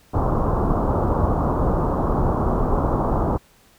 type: low-pass noise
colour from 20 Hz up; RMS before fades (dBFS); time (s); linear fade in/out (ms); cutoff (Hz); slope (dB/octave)
pink; -20; 0.13-3.38; 20; 1200; 48
effects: pink hiss -55 dBFS RMS until 3.78 s